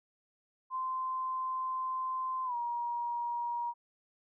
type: tone with pitch glide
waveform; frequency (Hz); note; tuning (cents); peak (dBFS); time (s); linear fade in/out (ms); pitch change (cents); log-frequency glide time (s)
sine; 1037 to 950.9; C6 to A#5; -16 to +34; -32; 0.7-3.74; 50; -150; 2.45-2.55
effects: none